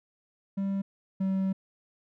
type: tone pair in turn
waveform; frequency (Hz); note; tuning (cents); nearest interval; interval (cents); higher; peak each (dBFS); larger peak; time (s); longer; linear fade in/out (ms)
triangle; 196 / 191.41; G3 / G3; 0 / -41; unison; 41; first; -25 / -23; second; 0.57-0.82 / 1.2-1.53; second; 10
effects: none